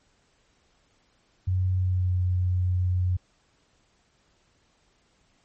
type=tone with pitch glide; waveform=sine; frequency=92.5 to 90.75 Hz; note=F#2 to F#2; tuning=0 to -33 cents; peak=-21 dBFS; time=1.47-3.17 s; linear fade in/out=10 ms; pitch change=-33 cents; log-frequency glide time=1.76-2.15 s; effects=pink hiss -66 dBFS RMS until 5.44 s + MP3 32 kbps